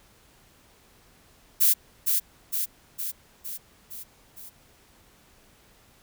violet noise with echo, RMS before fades -19 dBFS, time 1.6-1.74 s, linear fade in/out 20 ms, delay 460 ms, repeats 6, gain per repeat -4 dB, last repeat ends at 4.5 s, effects pink hiss -58 dBFS RMS until 6.02 s

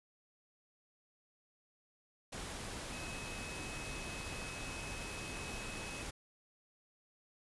sine tone in noise, 2563 Hz, E7, 49 cents flat, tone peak -48 dBFS, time 2.92-6.03 s, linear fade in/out 10 ms, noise pink, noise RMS -44 dBFS, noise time 2.32-6.11 s, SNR -7 dB, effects resampled to 24000 Hz

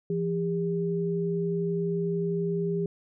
sine tone pair together, 169.6 / 402.5 Hz, E3 / G4, +50 / +46 cents, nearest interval octave + minor third, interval 1496 cents, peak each -28 dBFS, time 0.1-2.86 s, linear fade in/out 2 ms, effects none

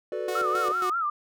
triangle chord, B minor seventh, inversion second, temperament equal with one note detuned, 370 / 437.5 / 493.9 / 587.3 Hz, F#4 / A4 / B4 / D5, 0 / -10 / 0 / 0 cents, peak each -32 dBFS, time 0.12-0.72 s, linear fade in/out 2 ms
sawtooth tone with tremolo, 366.2 Hz, F#4, 18 cents flat, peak -25 dBFS, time 0.28-0.9 s, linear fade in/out 5 ms, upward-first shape square, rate 3.7 Hz, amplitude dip 65%
sine tone with vibrato, 1280 Hz, D#6, 49 cents sharp, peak -24 dBFS, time 0.35-1.1 s, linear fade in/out 5 ms, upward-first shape sine, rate 5.2 Hz, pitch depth 140 cents each way
effects none

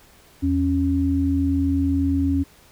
sine tone pair together, 82.41 / 275.6 Hz, E2 / C#4, 0 / -10 cents, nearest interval octave + major sixth, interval 2090 cents, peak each -22 / -19 dBFS, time 0.42-2.44 s, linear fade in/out 20 ms, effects pink hiss -52 dBFS RMS until 2.71 s

